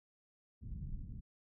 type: low-pass noise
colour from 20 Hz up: pink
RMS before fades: -44 dBFS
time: 0.61-1.21 s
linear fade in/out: 20 ms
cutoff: 180 Hz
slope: 24 dB/octave
effects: none